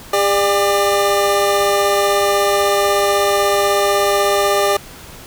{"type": "tone pair together", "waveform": "25% pulse", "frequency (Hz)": [402.6, 595.8], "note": ["G4", "D5"], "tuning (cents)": [46, 25], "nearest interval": "perfect fifth", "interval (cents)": 679, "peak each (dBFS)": -12, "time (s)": [0.13, 4.77], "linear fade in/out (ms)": 5, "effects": ["pink hiss -37 dBFS RMS until 5.26 s"]}